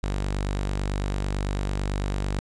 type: tone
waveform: sawtooth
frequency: 49 Hz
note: G1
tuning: in tune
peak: -21 dBFS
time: 0.03-2.39 s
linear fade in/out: 0 ms
effects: resampled to 22050 Hz + 10-bit